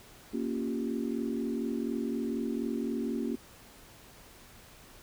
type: chord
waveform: sine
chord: G half-diminished seventh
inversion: first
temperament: equal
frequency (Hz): 233.1 / 277.2 / 349.2 / 392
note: Bb3 / Db4 / F4 / G4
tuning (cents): 0 / 0 / 0 / 0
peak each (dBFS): -33 / -35 / -38 / -39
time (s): 0.33-3.36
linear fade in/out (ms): 10
effects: pink hiss -54 dBFS RMS until 5.02 s